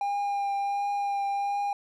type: tone with vibrato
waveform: triangle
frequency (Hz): 804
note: G5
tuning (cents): +44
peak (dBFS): -24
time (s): 0.01-1.73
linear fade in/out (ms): 2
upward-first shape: triangle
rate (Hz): 1.4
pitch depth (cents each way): 16
effects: none